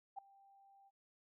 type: tone with ADSR envelope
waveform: sine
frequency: 788 Hz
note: G5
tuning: 9 cents sharp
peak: -40 dBFS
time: 0.16-0.91 s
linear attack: 25 ms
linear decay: 4 ms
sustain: -23 dB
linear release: 37 ms
effects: none